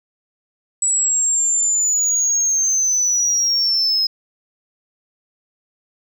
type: linear sweep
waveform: sine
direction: down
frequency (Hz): 7860 to 5100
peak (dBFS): -13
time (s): 0.82-4.07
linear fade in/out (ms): 5
effects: tanh soft clip ceiling -12 dBFS

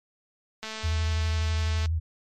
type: click train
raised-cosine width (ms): 0.2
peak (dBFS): -19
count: 270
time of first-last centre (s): 0.63-1.858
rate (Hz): 219
type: tone with vibrato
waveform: sine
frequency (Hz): 81.1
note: E2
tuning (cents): -28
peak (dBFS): -23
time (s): 0.83-2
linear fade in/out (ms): 20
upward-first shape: square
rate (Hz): 12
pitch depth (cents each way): 42
effects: MP3 64 kbps

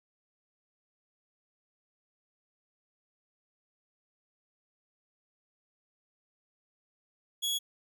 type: tone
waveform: sawtooth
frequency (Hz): 3348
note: G#7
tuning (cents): +13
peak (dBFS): -26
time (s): 7.42-7.59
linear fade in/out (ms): 20
effects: none

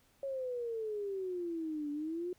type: exponential two-way sweep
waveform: sine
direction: down then up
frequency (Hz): 554.4 to 288.9 to 365.1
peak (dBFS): -35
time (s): 0.23-2.33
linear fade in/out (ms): 2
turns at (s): 1.91
effects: pink hiss -69 dBFS RMS until 2.38 s

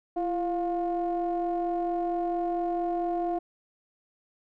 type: ring-modulated tone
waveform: triangle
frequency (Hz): 181.4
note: F#3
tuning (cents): -34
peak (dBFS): -21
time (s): 0.16-3.39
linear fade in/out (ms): 10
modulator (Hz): 522
effects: none

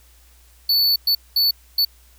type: tone bursts at uneven times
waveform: square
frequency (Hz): 4468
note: C#8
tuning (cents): +13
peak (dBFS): -15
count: 4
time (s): 0.69-0.96 / 1.07-1.15 / 1.36-1.51 / 1.78-1.85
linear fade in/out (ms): 5
effects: added 60 Hz sine -50 dBFS peak until 2.18 s + white hiss -55 dBFS RMS until 2.18 s

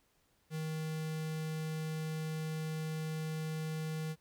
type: tone with notch filter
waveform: square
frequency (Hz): 157.5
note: D#3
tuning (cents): +21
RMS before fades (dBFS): -38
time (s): 0.5-4.16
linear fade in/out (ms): 50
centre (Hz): 930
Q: 2
effects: pink hiss -73 dBFS RMS until 4.2 s

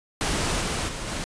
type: noise with level steps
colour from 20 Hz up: pink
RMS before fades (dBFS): -25 / -27 / -33 / -30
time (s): 0.21-1.24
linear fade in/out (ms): 0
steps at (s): 0.6 / 0.87 / 1.06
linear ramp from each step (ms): 20
effects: resampled to 22050 Hz

